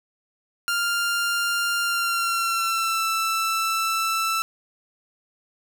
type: tone with pitch glide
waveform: sawtooth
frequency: 1396.9 to 1326.9 Hz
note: F6 to E6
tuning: 0 to +11 cents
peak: -18 dBFS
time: 0.68-4.42 s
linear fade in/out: 0 ms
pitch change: -89 cents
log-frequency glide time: 1.81-3.07 s
effects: none